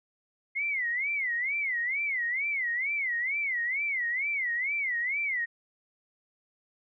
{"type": "tone with vibrato", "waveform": "sine", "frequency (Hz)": 2093, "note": "C7", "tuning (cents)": 0, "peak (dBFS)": -27, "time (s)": [0.55, 5.46], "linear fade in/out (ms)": 20, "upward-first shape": "sine", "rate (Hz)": 2.2, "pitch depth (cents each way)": 200, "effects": []}